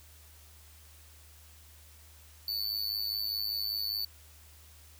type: tone with amplitude modulation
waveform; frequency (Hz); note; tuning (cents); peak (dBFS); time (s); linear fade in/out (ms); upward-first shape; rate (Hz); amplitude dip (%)
square; 4498; C#8; +24; -28; 2.48-4.05; 2; sine; 105; 85
effects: added 76 Hz sine -55 dBFS peak until 4.99 s + white hiss -58 dBFS RMS until 4.99 s